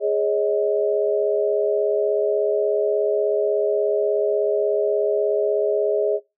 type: chord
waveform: sine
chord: Ab suspended fourth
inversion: none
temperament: equal with one note detuned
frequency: 415.3 / 554.4 / 630.9 Hz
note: Ab4 / Db5 / Eb5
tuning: 0 / 0 / +24 cents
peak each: -20 / -24 / -23 dBFS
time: 0-6.2 s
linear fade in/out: 50 ms
effects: noise-tail reverb RT60 0.2 s tail -19 dB re dry